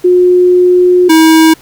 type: tone pair in turn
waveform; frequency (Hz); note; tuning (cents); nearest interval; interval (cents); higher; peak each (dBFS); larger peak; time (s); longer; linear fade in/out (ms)
sine / square; 360 / 320.4; F#4 / E4; -47 / -49; major second; 202; first; -3; neither; 0.04-1.09 / 1.09-1.54; first; 10
effects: pink hiss -40 dBFS RMS until 1.61 s